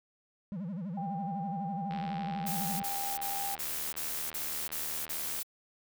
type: tone with vibrato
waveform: triangle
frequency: 183.7 Hz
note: F#3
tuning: 12 cents flat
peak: -33 dBFS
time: 0.52-2.82 s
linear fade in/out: 0 ms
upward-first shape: sine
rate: 12 Hz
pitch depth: 230 cents each way
type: tone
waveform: sine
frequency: 797 Hz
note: G5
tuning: 28 cents sharp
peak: -36 dBFS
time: 0.97-3.56 s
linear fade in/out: 5 ms
type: click train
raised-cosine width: 0.3 ms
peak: -28 dBFS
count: 270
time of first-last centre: 1.91-5.39 s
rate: 77.3 Hz
type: noise bursts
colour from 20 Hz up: blue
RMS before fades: -36 dBFS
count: 8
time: 2.46-5.432 s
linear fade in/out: 10 ms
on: 340 ms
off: 36 ms
effects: none